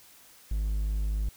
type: tone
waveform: triangle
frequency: 51.91 Hz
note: G#1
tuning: in tune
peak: -24 dBFS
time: 0.51-1.29 s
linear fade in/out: 5 ms
effects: white hiss -55 dBFS RMS until 1.36 s